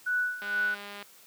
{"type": "tone with tremolo", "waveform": "sine", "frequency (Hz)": 1480, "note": "F#6", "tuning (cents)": 0, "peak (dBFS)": -24, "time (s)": [0.06, 0.75], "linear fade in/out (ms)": 10, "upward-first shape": "sine", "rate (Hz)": 2.2, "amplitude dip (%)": 80}
{"type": "click train", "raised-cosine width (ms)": 0.3, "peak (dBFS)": -26, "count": 124, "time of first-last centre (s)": [0.42, 1.026], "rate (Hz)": 203}
{"effects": ["white hiss -55 dBFS RMS until 1.26 s", "high-pass 150 Hz 12 dB/octave"]}